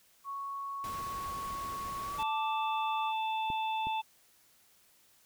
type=tone with pitch glide; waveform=sine; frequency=1108.7 to 1172.6 Hz; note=C#6 to D6; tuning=0 to -3 cents; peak=-36 dBFS; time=0.24-3.13 s; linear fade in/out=50 ms; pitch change=+97 cents; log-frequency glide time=2.01-2.29 s
type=noise; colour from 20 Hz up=pink; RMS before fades=-46 dBFS; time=0.84-2.23 s; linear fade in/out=0 ms
type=harmonic tone; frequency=880 Hz; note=A5; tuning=in tune; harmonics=1 / 3 / 4; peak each=-31 / -41 / -43 dBFS; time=2.18-4.02 s; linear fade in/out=20 ms
type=clicks; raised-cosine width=3 ms; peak=-29 / -31 dBFS; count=2; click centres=3.502 / 3.87 s
effects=white hiss -65 dBFS RMS until 5.25 s